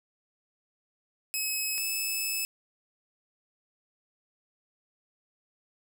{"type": "tone pair in turn", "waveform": "10% pulse", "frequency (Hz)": [2564, 2604], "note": ["E7", "E7"], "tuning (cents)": [-49, -22], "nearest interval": "unison", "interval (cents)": 27, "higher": "second", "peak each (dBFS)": -20, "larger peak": "neither", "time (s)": [[1.34, 1.78], [1.78, 2.45]], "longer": "second", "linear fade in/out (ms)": 0, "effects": ["10-bit"]}